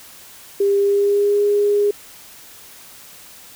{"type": "tone with pitch glide", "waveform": "sine", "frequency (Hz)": [399.6, 410.6], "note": ["G4", "G#4"], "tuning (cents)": [33, -20], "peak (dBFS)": -13, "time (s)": [0.6, 1.91], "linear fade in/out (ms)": 5, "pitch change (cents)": 47, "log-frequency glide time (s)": [0.75, 1.43], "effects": ["white hiss -42 dBFS RMS until 3.55 s"]}